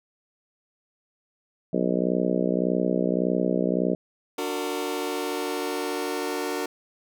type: harmonic tone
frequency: 61.74 Hz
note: B1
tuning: in tune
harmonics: 3 / 4 / 5 / 6 / 7 / 8 / 9 / 10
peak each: -27 / -28 / -29 / -30 / -30 / -31 / -32 / -32 dBFS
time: 1.73-3.95 s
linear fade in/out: 5 ms
type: chord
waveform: sawtooth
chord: D augmented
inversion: none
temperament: just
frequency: 293.7 / 367.1 / 458.9 Hz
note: D4 / F#4 / A#4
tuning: 0 / -14 / -27 cents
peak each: -28 / -27 / -27 dBFS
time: 4.38-6.66 s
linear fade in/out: 5 ms
effects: none